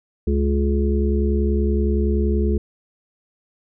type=harmonic tone; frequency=70.6 Hz; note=C#2; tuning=32 cents sharp; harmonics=1 / 3 / 5 / 6; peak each=-18 / -23 / -25 / -26 dBFS; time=0.27-2.58 s; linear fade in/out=5 ms; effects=none